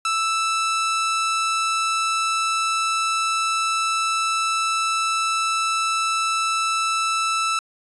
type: tone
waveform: sawtooth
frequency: 1320 Hz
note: E6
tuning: 2 cents sharp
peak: -16 dBFS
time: 0.05-7.59 s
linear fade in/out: 2 ms
effects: resampled to 24000 Hz